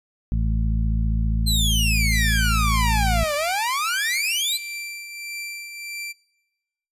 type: harmonic tone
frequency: 55 Hz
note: A1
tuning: in tune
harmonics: 1 / 2 / 3 / 4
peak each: -20 / -26 / -30 / -32 dBFS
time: 0.32-3.24 s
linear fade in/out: 0 ms
type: exponential two-way sweep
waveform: sawtooth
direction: down then up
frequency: 4186 to 571 to 4186 Hz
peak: -18 dBFS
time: 1.46-4.58 s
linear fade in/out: 20 ms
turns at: 3.35 s
type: tone with tremolo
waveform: sawtooth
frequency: 2349 Hz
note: D7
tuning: in tune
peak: -26 dBFS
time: 2.11-6.13 s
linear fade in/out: 20 ms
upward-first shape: triangle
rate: 1.6 Hz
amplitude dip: 55%
effects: noise-tail reverb RT60 1.0 s tail -22 dB re dry + resampled to 32000 Hz